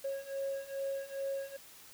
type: beating tone pair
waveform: triangle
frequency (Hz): 546 / 548.4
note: C#5 / C#5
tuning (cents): -26 / -19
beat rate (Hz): 2.4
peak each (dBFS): -37 / -35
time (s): 0.04-1.57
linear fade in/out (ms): 10
effects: tanh soft clip ceiling -28 dBFS + white hiss -55 dBFS RMS until 1.93 s

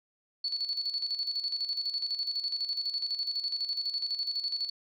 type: tone with tremolo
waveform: sine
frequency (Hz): 4435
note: C#8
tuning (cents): 0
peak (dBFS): -28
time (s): 0.44-4.7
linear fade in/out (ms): 5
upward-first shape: square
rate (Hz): 12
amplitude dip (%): 60
effects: none

